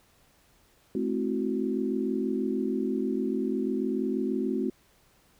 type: chord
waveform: sine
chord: F# half-diminished seventh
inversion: first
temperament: equal with one note detuned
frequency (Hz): 215.3 / 261.6 / 329.6 / 370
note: A3 / C4 / E4 / F#4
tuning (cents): -37 / 0 / 0 / 0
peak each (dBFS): -31 / -30 / -35 / -31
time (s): 0.95-4.7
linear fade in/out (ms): 2
effects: pink hiss -63 dBFS RMS until 5.39 s